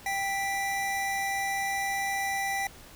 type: tone pair together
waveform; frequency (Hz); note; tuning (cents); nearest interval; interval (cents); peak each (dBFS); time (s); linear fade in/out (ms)
square; 787.6 / 1975.5; G5 / B6; +8 / 0; octave + major third; 1592; -31 / -32; 0.06-2.67; 2
effects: pink hiss -50 dBFS RMS until 2.95 s